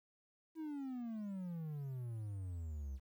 triangle exponential sweep, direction down, 327.5 to 64.3 Hz, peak -39 dBFS, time 0.55-3 s, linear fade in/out 50 ms, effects 12-bit

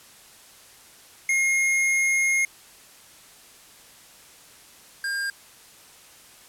square tone pair in turn, 2144 / 1606.2 Hz, C7 / G6, +42 / +42 cents, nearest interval perfect fourth, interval 500 cents, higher first, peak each -20 / -26 dBFS, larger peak first, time 1.29-2.45 / 5.04-5.3 s, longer first, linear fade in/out 2 ms, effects white hiss -50 dBFS RMS until 6.48 s + low-pass 12000 Hz 12 dB/octave

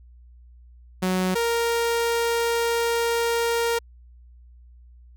sawtooth tone pair in turn, 185 / 466.2 Hz, F#3 / A#4, 0 / 0 cents, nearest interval octave + major third, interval 1600 cents, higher second, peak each -17 dBFS, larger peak neither, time 1.02-1.35 / 1.35-3.79 s, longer second, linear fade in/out 10 ms, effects added 60 Hz sine -46 dBFS peak until 5.16 s

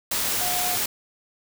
sine tone in noise, 720 Hz, F#5, 47 cents flat, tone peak -29 dBFS, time 0.41-0.76 s, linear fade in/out 5 ms, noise white, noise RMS -25 dBFS, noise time 0.11-0.86 s, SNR -7 dB, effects none

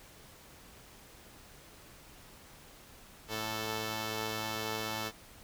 5% pulse tone pair together, 109.49 / 440 Hz, A2 / A4, -8 / 0 cents, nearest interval 2 octaves, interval 2408 cents, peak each -26 dBFS, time 3.28-5.12 s, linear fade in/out 50 ms, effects pink hiss -55 dBFS RMS until 5.43 s

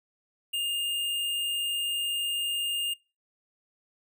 square tone, 2822 Hz, F7, 17 cents sharp, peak -28 dBFS, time 0.53-2.94 s, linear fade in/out 10 ms, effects noise-tail reverb RT60 0.3 s tail -23 dB re dry

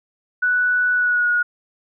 sine tone with pitch glide, 1480 to 1447.9 Hz, F#6 to F#6, 0 to -38 cents, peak -15 dBFS, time 0.42-1.43 s, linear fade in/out 10 ms, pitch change -38 cents, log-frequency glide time 0.94-1.29 s, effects none

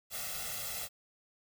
white noise with comb filter, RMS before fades -39 dBFS, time 0.1-0.89 s, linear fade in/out 50 ms, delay 1.5 ms, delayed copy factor +1, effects none

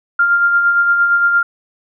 sine tone with tremolo, 1396.9 Hz, F6, in tune, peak -8 dBFS, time 0.19-1.43 s, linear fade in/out 5 ms, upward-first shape sine, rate 8.7 Hz, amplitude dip 40%, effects none

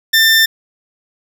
20% pulse tone, 1790 Hz, A6, 29 cents sharp, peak -3 dBFS, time 0.13-0.46 s, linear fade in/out 10 ms, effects none

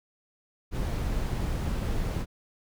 brown noise, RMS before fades -29 dBFS, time 0.71-2.26 s, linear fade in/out 50 ms, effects none

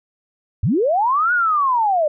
sine linear two-way sweep, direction up then down, 70.9 to 1480 to 578 Hz, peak -14 dBFS, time 0.63-2.08 s, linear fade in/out 5 ms, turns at 1.33 s, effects none

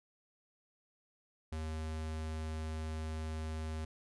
square tone, 78.8 Hz, D#2, 23 cents sharp, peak -38 dBFS, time 1.52-3.85 s, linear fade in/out 5 ms, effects resampled to 24000 Hz

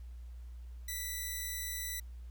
5% pulse tone, 1975.5 Hz, B6, in tune, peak -27 dBFS, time 0.88-2 s, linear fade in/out 5 ms, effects added 60 Hz sine -44 dBFS peak until 2.3 s + pink hiss -70 dBFS RMS until 2.3 s

